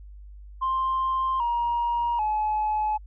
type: tone with pitch steps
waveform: sine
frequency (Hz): 1051 / 947.2 / 853.7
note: C6 / A#5 / G#5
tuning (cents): +7 / +27 / +47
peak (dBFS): -21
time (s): 0.61-2.98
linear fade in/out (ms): 20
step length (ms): 790
effects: tanh soft clip ceiling -19 dBFS + added 50 Hz sine -41 dBFS peak until 3.06 s